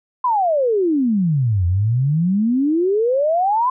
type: exponential two-way sweep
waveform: sine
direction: down then up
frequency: 1038 to 85 to 1038 Hz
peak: -14 dBFS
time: 0.24-3.7 s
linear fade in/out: 5 ms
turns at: 1.66 s
effects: none